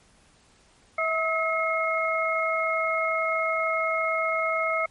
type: tone cluster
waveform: sine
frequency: 648 / 1286 / 2157 Hz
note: E5 / E6 / C#7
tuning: -30 / -43 / -48 cents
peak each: -27 dBFS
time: 0.98-4.86 s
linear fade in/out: 5 ms
effects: pink hiss -59 dBFS RMS until 4.9 s + MP3 48 kbps